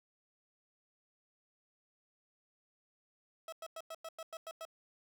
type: tone bursts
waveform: 30% pulse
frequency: 650 Hz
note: E5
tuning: 24 cents flat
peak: -40 dBFS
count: 9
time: 3.48-4.652 s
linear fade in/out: 2 ms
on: 44 ms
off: 97 ms
effects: none